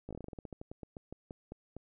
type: slowing click train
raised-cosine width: 2 ms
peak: -30 dBFS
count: 20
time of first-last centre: 0.09-1.766 s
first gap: 17 ms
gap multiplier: 1.16
effects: none